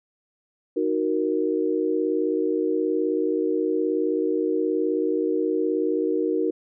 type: chord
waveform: sine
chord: D# minor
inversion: none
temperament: equal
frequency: 311.1 / 370 / 466.2 Hz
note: D#4 / F#4 / A#4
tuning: 0 / 0 / 0 cents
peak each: -25 dBFS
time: 0.76-6.51 s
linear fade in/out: 10 ms
effects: none